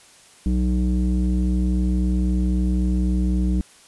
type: tone with low-pass filter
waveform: square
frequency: 61.9 Hz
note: B1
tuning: 5 cents sharp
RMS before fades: -20 dBFS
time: 0.46-3.61 s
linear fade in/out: 0 ms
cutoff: 250 Hz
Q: 7.1
effects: white hiss -50 dBFS RMS until 3.87 s + resampled to 24000 Hz